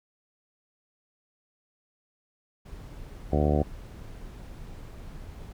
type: noise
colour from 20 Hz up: brown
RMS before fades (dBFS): -42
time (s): 2.65-5.53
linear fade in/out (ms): 10
type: harmonic tone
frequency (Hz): 74.3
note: D2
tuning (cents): +21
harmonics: 1 / 2 / 3 / 4 / 5 / 6 / 7 / 8 / 9 / 10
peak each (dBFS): -25 / -28 / -30 / -31 / -32 / -33 / -33 / -34 / -35 / -35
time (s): 3.32-3.63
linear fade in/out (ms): 5
effects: none